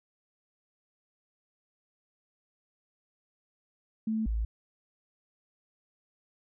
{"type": "tone pair in turn", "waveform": "sine", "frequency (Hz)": [220, 55], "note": ["A3", "A1"], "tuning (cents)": [0, 0], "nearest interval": "2 octaves", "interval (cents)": 2400, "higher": "first", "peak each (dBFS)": -27, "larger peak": "neither", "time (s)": [[4.07, 4.26], [4.26, 4.45]], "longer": "neither", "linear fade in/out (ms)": 5, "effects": []}